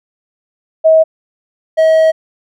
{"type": "tone pair in turn", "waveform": ["sine", "triangle"], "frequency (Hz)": [639, 639], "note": ["D#5", "D#5"], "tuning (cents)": [46, 46], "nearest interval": "unison", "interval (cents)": 0, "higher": "neither", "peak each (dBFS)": -4, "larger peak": "neither", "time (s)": [[0.84, 1.04], [1.77, 2.12]], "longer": "second", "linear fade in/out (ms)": 20, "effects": []}